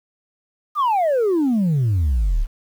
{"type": "exponential sweep", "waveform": "sine", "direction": "down", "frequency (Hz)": [1244.5, 31.8], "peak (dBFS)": -13, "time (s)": [0.75, 2.47], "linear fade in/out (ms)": 50, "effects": ["tanh soft clip ceiling -14 dBFS", "8-bit"]}